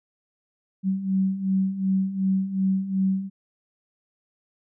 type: beating tone pair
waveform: sine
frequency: 189.3 / 192 Hz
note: F#3 / G3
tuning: +40 / -36 cents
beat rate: 2.7 Hz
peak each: -27 / -22 dBFS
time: 0.83-3.3 s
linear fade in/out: 50 ms
effects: none